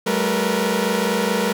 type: tone cluster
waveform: sawtooth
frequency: 190.3 / 215 / 460.7 / 487.8 Hz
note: F#3 / A3 / A#4 / B4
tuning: +49 / -40 / -20 / -21 cents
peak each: -20 dBFS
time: 0.06-1.53 s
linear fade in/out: 10 ms
effects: none